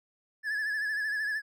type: tone with vibrato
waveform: triangle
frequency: 1713 Hz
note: A6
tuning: 47 cents flat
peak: -27 dBFS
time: 0.43-1.42 s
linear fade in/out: 50 ms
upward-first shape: sine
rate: 13 Hz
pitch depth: 58 cents each way
effects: none